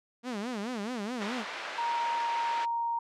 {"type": "tone with vibrato", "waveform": "sawtooth", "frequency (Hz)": 225.8, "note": "A3", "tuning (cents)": 45, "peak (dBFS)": -29, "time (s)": [0.23, 1.45], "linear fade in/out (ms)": 50, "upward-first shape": "sine", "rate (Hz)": 4.7, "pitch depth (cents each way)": 220}
{"type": "band-pass noise", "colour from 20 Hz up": "white", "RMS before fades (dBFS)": -39, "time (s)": [1.2, 2.66], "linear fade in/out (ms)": 20, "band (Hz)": [590, 2200], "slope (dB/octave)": 12}
{"type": "tone with pitch glide", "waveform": "sine", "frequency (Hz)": [938, 932.6], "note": ["A#5", "A#5"], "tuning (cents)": [11, 1], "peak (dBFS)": -28, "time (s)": [1.78, 2.99], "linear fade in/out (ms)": 5, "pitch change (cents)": -10, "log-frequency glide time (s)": [1.88, 2.44]}
{"effects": ["low-pass 7000 Hz 12 dB/octave"]}